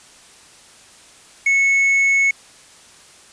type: tone with quantisation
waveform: triangle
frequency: 2200 Hz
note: C#7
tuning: 14 cents flat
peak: -11 dBFS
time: 1.46-2.31 s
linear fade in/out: 5 ms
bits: 6
effects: white hiss -46 dBFS RMS until 3.32 s + resampled to 22050 Hz